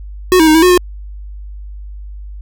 square tone with pitch steps, 366.8 / 319.4 / 310.7 / 323.3 / 363.1 / 358.6 Hz, F#4 / D#4 / D#4 / E4 / F#4 / F4, -15 / +45 / -2 / -34 / -33 / +46 cents, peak -6 dBFS, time 0.32-0.776 s, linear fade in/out 0 ms, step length 76 ms, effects added 50 Hz sine -26 dBFS peak until 2.41 s

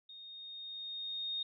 sine tone with level ramp, 3701 Hz, A#7, 13 cents flat, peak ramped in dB -49 to -34 dBFS, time 0.09-1.43 s, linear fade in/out 5 ms, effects none

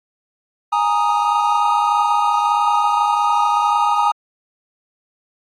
triangle chord, Ab suspended second, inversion none, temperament equal, 830.6 / 932.3 / 1244.5 Hz, Ab5 / Bb5 / Eb6, 0 / 0 / 0 cents, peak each -17 dBFS, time 0.72-4.12 s, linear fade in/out 10 ms, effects AAC 32 kbps

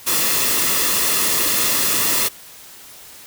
white noise with comb filter, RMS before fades -18 dBFS, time 0.06-2.29 s, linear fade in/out 20 ms, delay 1.3 ms, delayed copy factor -0.5, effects white hiss -41 dBFS RMS until 3.26 s

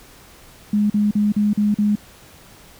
sine tone bursts, 208.1 Hz, G#3, 4 cents sharp, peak -14 dBFS, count 6, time 0.73-1.955 s, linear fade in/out 5 ms, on 170 ms, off 41 ms, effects pink hiss -46 dBFS RMS until 2.79 s

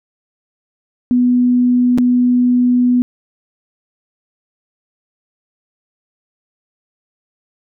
sine tone with dropouts, 246.9 Hz, B3, in tune, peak -9 dBFS, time 1.11-3.02 s, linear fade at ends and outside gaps 0 ms, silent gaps 1.977-1.984 s, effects none

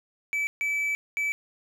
triangle tone bursts at uneven times, 2305 Hz, D7, 33 cents flat, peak -23 dBFS, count 3, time 0.33-0.47 / 0.61-0.95 / 1.17-1.32 s, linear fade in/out 0 ms, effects none

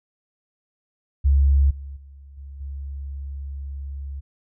sine tone with level steps, 69.3 Hz, C#2, in tune, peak -13 / -32 / -41 / -35 / -29 dBFS, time 1.24-4.21 s, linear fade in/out 20 ms, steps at 1.7 / 1.96 / 2.37 / 2.6 s, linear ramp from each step 10 ms, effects none

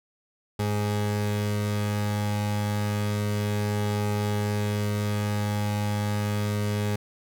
30% pulse tone pair together, 103.9 / 415.9 Hz, G#2 / G#4, +1 / +2 cents, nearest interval 2 octaves, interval 2401 cents, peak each -22 / -33 dBFS, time 0.59-6.96 s, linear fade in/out 5 ms, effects none

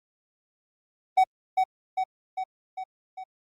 triangle tone with echo, 753 Hz, F#5, 30 cents sharp, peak -13 dBFS, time 1.17-1.24 s, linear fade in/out 10 ms, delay 400 ms, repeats 5, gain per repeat -4 dB, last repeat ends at 3.24 s, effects Opus 24 kbps

